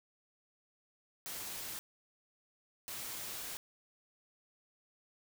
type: noise bursts at uneven times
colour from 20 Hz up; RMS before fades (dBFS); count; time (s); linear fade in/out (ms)
white; -43; 2; 1.26-1.79 / 2.88-3.57; 0
effects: none